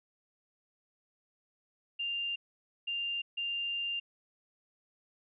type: tone bursts at uneven times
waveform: sine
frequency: 2794 Hz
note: F7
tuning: in tune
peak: -32 dBFS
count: 3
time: 1.99-2.36 / 2.87-3.22 / 3.37-4 s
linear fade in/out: 10 ms
effects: none